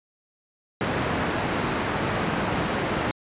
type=band-pass noise; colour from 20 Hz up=pink; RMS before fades=-26 dBFS; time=0.81-3.11 s; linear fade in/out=0 ms; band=110 to 2200 Hz; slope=12 dB/octave; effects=resampled to 8000 Hz